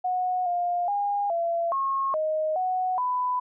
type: tone with pitch steps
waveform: sine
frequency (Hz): 732 / 705 / 812 / 678 / 1085 / 623 / 740 / 997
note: F#5 / F5 / G#5 / E5 / C#6 / D#5 / F#5 / B5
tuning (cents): -19 / +16 / -39 / +49 / -37 / +2 / 0 / +16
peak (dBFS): -23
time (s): 0.04-3.4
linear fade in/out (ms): 10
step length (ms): 420
effects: none